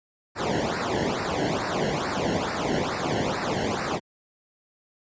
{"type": "noise with flanger", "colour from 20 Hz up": "brown", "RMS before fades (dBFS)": -26, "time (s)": [0.35, 4], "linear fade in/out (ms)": 50, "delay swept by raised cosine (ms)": [0.3, 0.84], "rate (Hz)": 2.3, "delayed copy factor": -0.9, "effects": ["high-pass 100 Hz 12 dB/octave", "resampled to 16000 Hz"]}